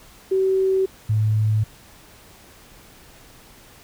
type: tone pair in turn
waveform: sine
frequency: 381.4 / 107.86 Hz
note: G4 / A2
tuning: -47 / -34 cents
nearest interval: octave + minor seventh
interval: 2187 cents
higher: first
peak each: -16 dBFS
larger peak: neither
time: 0.31-0.86 / 1.09-1.64 s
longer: neither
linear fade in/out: 10 ms
effects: pink hiss -48 dBFS RMS until 3.83 s